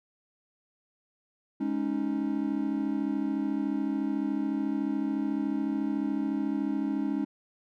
triangle chord, Ab suspended fourth, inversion none, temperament equal, 207.7 / 277.2 / 311.1 Hz, Ab3 / Db4 / Eb4, 0 / 0 / 0 cents, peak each -31 / -28 / -30 dBFS, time 1.6-7.25 s, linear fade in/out 10 ms, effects none

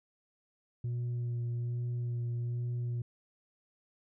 sine tone with vibrato, 120.1 Hz, B2, 48 cents flat, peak -29 dBFS, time 0.84-3.02 s, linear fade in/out 5 ms, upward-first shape sine, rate 1.2 Hz, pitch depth 15 cents each way, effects tanh soft clip ceiling -31 dBFS

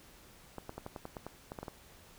clicks, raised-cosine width 1 ms, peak -27 dBFS, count 12, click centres 0.583 / 0.694 / 0.78 / 0.864 / 0.962 / 1.054 / 1.168 / 1.266 / 1.519 / 1.588 / 1.63 / 1.682 s, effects pink hiss -58 dBFS RMS until 2.18 s

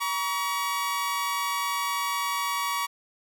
sawtooth tone pair together, 952 / 1132.1 Hz, A#5 / C#6, +36 / +36 cents, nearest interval minor third, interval 300 cents, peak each -27 / -24 dBFS, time 0-2.87 s, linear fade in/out 20 ms, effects none

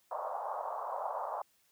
white band-pass noise, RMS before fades -38 dBFS, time 0.11-1.42 s, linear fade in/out 5 ms, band 560 to 1100 Hz, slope 48 dB/octave, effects white hiss -71 dBFS RMS until 1.71 s

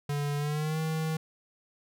square tone with pitch glide, 144.7 to 158.71 Hz, D3 to D#3, -25 to +35 cents, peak -29 dBFS, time 0.09-1.17 s, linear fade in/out 5 ms, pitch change +160 cents, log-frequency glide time 0.37-0.79 s, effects none

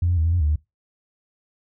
sine tone with pitch steps, 86.8 / 88.3 / 79.8 / 83.5 / 88.3 / 74.6 / 75.5 Hz, F2 / F2 / D#2 / E2 / F2 / D2 / D2, -10 / +20 / +44 / +23 / +20 / +28 / +48 cents, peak -16 dBFS, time 0.02-0.559 s, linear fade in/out 5 ms, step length 77 ms, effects noise-tail reverb RT60 0.2 s tail -22 dB re dry + tanh soft clip ceiling -12 dBFS

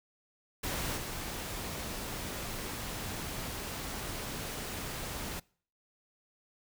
pink noise with level steps, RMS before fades -35 / -39 dBFS, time 0.63-5.4 s, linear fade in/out 10 ms, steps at 0.96 s, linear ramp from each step 20 ms, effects noise-tail reverb RT60 0.5 s tail -25 dB re dry

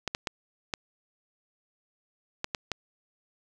clicks, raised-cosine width 0.2 ms, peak -12 dBFS, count 7, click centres 0.077 / 0.149 / 0.272 / 0.738 / 2.444 / 2.548 / 2.717 s, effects none

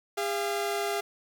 sawtooth tone pair together, 405.5 / 686.7 Hz, G#4 / F5, -41 / -29 cents, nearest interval major sixth, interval 912 cents, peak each -26 / -28 dBFS, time 0.17-1.01 s, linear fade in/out 10 ms, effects 9-bit

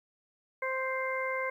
harmonic tone, 523.3 Hz, C5, in tune, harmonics 1 / 2 / 3 / 4, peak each -34 / -36 / -39 / -35 dBFS, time 0.62-1.5 s, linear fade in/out 5 ms, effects 11-bit

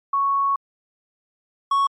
sine / triangle tone pair in turn, 1108.7 / 1108.7 Hz, C#6 / C#6, 0 / 0 cents, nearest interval unison, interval 0 cents, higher neither, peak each -17 / -14 dBFS, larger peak second, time 0.13-0.56 / 1.71-1.87 s, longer first, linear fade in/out 5 ms, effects MP3 48 kbps

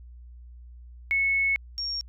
sine tone pair in turn, 2200 / 5544 Hz, C#7 / F8, -14 / -14 cents, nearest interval octave + major third, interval 1600 cents, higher second, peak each -21 / -28 dBFS, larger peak first, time 1.11-1.56 / 1.78-2.01 s, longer first, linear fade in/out 0 ms, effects added 60 Hz sine -43 dBFS peak until 2.08 s

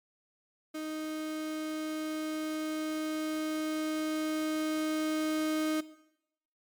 35% pulse tone with level ramp, 311.1 Hz, D#4, in tune, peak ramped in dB -34 to -27 dBFS, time 0.74-5.81 s, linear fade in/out 10 ms, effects noise-tail reverb RT60 0.8 s tail -17 dB re dry + MP3 96 kbps

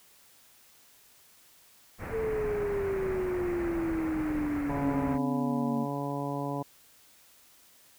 pink low-pass noise, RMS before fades -38 dBFS, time 1.98-5.19 s, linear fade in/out 50 ms, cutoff 2300 Hz, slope 48 dB/octave
sine exponential sweep, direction down, 450.9 to 231.2 Hz, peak -28 dBFS, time 2.1-5.87 s, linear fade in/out 50 ms
harmonic tone, 141.6 Hz, C#3, 37 cents sharp, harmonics 1 / 2 / 3 / 4 / 5 / 6 / 7, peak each -36 / -35 / -40 / -39 / -40 / -42 / -39 dBFS, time 4.69-6.63 s, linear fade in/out 10 ms
effects white hiss -59 dBFS RMS until 7.98 s

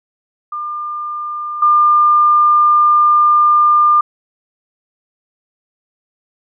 sine tone with level steps, 1200 Hz, D6, 37 cents sharp, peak -20 / -7 dBFS, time 0.52-4.01 s, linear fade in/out 5 ms, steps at 1.62 s, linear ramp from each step 5 ms, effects none

